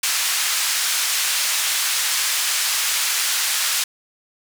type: band-pass noise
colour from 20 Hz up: white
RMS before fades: -21 dBFS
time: 0.03-3.84 s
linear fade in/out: 5 ms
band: 1300 to 9100 Hz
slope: 12 dB/octave
effects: none